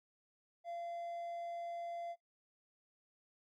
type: tone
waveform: triangle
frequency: 686 Hz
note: F5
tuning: 31 cents flat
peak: -39 dBFS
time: 0.64-2.16 s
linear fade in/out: 50 ms
effects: noise-tail reverb RT60 0.2 s tail -25 dB re dry + Opus 48 kbps